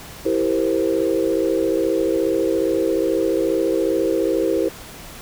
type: chord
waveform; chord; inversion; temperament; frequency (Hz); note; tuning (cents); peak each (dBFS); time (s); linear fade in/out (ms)
sine; C dominant seventh; first; equal with one note detuned; 329.6 / 392 / 468.9 / 523.3; E4 / G4 / Bb4 / C5; 0 / 0 / +10 / 0; -21 / -22 / -23 / -23; 0.25-4.69; 10
effects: pink hiss -38 dBFS RMS until 5.21 s